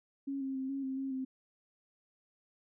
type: tone with pitch steps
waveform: sine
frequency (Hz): 275.7 / 268 / 264 / 273.9 / 264.8 / 269.3 / 261.9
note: C#4 / C4 / C4 / C#4 / C4 / C#4 / C4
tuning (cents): -9 / +42 / +16 / -21 / +21 / -50 / +2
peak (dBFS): -34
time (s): 0.27-1.25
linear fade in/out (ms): 10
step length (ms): 140
effects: none

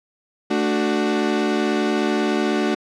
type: chord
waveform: 35% pulse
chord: D major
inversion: second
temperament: equal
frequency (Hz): 220 / 293.7 / 370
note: A3 / D4 / F#4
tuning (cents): 0 / 0 / 0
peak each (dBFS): -21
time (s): 0.5-2.75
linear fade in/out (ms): 10
effects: low-pass 5000 Hz 12 dB/octave

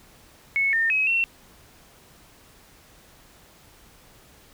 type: tone with pitch steps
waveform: sine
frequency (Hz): 2201 / 1817 / 2550 / 2714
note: C#7 / A#6 / D#7 / E7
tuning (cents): -13 / -45 / +42 / +50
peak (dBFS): -19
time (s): 0.56-1.24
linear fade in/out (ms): 0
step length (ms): 170
effects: pink hiss -53 dBFS RMS until 4.53 s

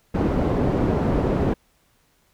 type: low-pass noise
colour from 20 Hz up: white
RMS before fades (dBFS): -21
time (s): 0.14-1.54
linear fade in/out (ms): 10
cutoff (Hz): 390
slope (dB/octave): 12
effects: pink hiss -63 dBFS RMS until 2.33 s

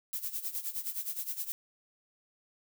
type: noise with tremolo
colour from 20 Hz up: violet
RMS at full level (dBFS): -34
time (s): 0.13-1.52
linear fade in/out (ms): 0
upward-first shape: sine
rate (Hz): 9.6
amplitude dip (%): 80
effects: none

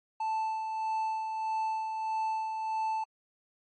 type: tone with tremolo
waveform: triangle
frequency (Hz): 880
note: A5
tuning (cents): 0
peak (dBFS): -26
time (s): 0.2-3.04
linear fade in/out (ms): 5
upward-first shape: sine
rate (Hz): 1.6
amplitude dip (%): 40
effects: MP3 32 kbps

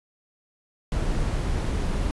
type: noise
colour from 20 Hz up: brown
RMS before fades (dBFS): -25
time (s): 0.92-2.11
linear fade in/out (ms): 0
effects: resampled to 24000 Hz

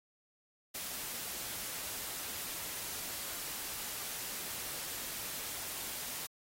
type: noise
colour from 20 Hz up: white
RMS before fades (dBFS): -41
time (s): 0.74-6.27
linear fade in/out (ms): 10
effects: AAC 48 kbps

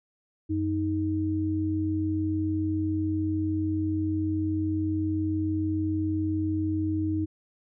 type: tone pair together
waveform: sine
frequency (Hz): 93.2 / 313.5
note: F#2 / D#4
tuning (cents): +13 / +13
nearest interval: octave + major sixth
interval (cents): 2100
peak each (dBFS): -29 / -26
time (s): 0.49-7.26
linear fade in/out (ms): 20
effects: none

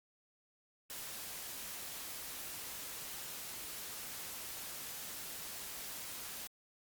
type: noise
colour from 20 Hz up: white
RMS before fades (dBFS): -45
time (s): 0.9-6.47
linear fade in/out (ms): 0
effects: Opus 48 kbps

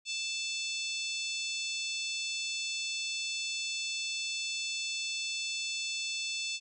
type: harmonic tone with a mistuned harmonic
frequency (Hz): 880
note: A5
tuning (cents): 0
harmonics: 3 / 4 / 5 / 6 / 7 / 8 / 9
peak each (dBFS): -37 / -39 / -41 / -43 / -44 / -45 / -46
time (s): 0.05-6.6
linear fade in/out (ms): 50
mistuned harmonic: 8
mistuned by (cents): -16
effects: none

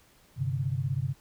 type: chord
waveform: sine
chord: G suspended fourth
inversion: none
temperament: equal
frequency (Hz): 98 / 130.81 / 146.83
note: G2 / C3 / D3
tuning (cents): 0 / 0 / 0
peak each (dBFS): -34 / -29 / -33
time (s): 0.36-1.15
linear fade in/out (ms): 50
effects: pink hiss -61 dBFS RMS until 1.2 s

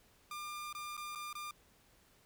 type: tone with dropouts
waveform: sawtooth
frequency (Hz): 1199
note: D6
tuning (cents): +36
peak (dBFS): -38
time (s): 0.31-1.51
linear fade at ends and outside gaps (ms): 2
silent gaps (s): 0.728-0.749 / 0.968-0.976 / 1.151-1.156 / 1.329-1.352
effects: pink hiss -67 dBFS RMS until 2.25 s

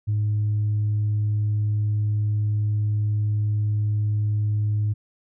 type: tone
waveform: sine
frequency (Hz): 105.3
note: G#2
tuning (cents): +24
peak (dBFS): -18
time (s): 0.07-4.94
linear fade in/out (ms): 20
effects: tanh soft clip ceiling -17 dBFS

